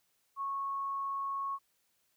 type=tone; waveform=sine; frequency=1101 Hz; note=C#6; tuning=12 cents flat; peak=-33 dBFS; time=0.36-1.59 s; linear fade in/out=50 ms; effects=white hiss -75 dBFS RMS until 2.16 s